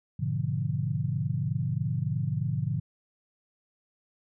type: chord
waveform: sine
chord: G# diminished seventh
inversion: none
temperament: equal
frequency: 103.83 / 123.47 / 146.83 / 174.61 Hz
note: G#2 / B2 / D3 / F3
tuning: 0 / 0 / 0 / 0 cents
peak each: -33 / -31 / -30 / -35 dBFS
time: 0.19-2.8 s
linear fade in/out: 10 ms
effects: none